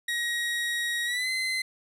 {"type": "tone with pitch glide", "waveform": "30% pulse", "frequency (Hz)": [1894, 2054], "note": ["A#6", "C7"], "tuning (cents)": [27, -33], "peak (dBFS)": -24, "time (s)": [0.08, 1.62], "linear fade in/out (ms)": 5, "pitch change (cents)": 140, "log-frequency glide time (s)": [1.05, 1.29], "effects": ["low-pass 12000 Hz 12 dB/octave"]}